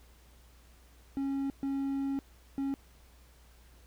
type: tone bursts at uneven times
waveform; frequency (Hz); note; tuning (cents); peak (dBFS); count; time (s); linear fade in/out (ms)
triangle; 274.3; C#4; -18; -28; 3; 1.17-1.5 / 1.63-2.19 / 2.58-2.74; 0
effects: added 60 Hz sine -57 dBFS peak until 3.86 s + pink hiss -63 dBFS RMS until 3.86 s